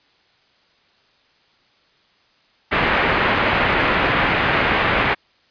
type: low-pass noise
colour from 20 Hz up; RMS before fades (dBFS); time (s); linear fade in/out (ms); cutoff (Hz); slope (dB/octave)
white; -18; 2.71-5.15; 20; 2400; 24
effects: white hiss -58 dBFS RMS until 5.5 s + resampled to 11025 Hz